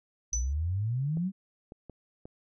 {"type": "exponential sweep", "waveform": "sine", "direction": "up", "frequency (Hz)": [54.8, 199.2], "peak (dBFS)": -27, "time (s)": [0.32, 1.32], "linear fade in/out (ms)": 50}
{"type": "tone with exponential decay", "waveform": "sine", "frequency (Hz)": 5990, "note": "F#8", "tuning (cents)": 20, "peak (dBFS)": -25, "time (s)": [0.33, 0.53], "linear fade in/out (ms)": 1, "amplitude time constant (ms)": 43}
{"type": "clicks", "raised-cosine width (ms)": 2, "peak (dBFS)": -31, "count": 4, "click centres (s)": [1.172, 1.721, 1.897, 2.255]}
{"effects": []}